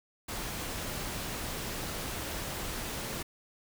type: noise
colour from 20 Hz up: pink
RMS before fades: -37 dBFS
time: 0.28-3.23 s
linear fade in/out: 10 ms
effects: none